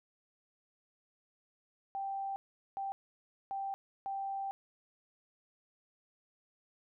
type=tone bursts at uneven times; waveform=sine; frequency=784 Hz; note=G5; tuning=in tune; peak=-35 dBFS; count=4; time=1.95-2.36 / 2.77-2.92 / 3.51-3.74 / 4.06-4.51 s; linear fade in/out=0 ms; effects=none